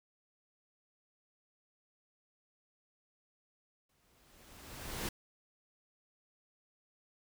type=noise with exponential growth; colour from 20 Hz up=pink; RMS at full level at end=-37 dBFS; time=3.89-5.09 s; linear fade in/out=5 ms; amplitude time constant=260 ms; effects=none